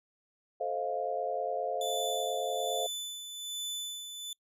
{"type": "chord", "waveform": "sine", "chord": "F dominant seventh", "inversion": "first", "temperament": "just", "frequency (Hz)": [436.5, 523.8, 628.6, 698.5], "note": ["A4", "C5", "Eb5", "F5"], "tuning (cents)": [-14, 2, 18, 0], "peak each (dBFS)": [-38, -36, -38, -34], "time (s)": [0.6, 2.87], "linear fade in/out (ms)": 10}
{"type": "tone with tremolo", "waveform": "sawtooth", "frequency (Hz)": 3500, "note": "A7", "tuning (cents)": -10, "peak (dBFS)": -31, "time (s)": [1.81, 4.33], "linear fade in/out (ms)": 2, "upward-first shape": "sine", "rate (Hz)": 1.2, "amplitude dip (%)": 55}
{"effects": ["noise-tail reverb RT60 0.1 s tail -24 dB re dry", "resampled to 32000 Hz"]}